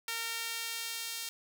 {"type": "tone with high-pass filter sweep", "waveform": "sawtooth", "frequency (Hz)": 459.1, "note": "A#4", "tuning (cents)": -26, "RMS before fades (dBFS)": -38, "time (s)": [0.08, 1.29], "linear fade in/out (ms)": 2, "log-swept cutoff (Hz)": [1900, 3700], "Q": 0.83, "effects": []}